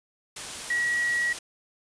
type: tone in noise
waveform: sine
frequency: 1919 Hz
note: A#6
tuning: 50 cents sharp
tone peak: -23 dBFS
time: 0.7-1.33 s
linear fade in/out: 5 ms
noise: white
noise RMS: -36 dBFS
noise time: 0.36-1.39 s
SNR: +10 dB
effects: resampled to 22050 Hz